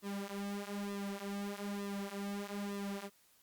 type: tone with flanger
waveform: sawtooth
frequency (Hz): 201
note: G3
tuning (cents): +44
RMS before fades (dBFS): -41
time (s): 0.02-3.1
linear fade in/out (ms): 50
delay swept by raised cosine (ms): 1.3 to 7.1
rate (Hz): 1.1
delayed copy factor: -0.85
effects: white hiss -68 dBFS RMS until 3.42 s + Opus 48 kbps